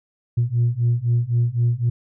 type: beating tone pair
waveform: sine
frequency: 117.2 / 121.1 Hz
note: A#2 / B2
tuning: +10 / -34 cents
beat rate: 3.9 Hz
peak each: -19 / -18 dBFS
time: 0.37-1.9 s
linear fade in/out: 10 ms
effects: tanh soft clip ceiling -12 dBFS